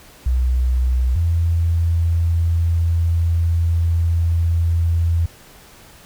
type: tone pair in turn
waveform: sine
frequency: 63 / 83.91 Hz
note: B1 / E2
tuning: +35 / +31 cents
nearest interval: perfect fourth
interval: 496 cents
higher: second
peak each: -14 dBFS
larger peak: neither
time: 0.26-1.16 / 1.16-5.26 s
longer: second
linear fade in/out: 5 ms
effects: pink hiss -45 dBFS RMS until 6.05 s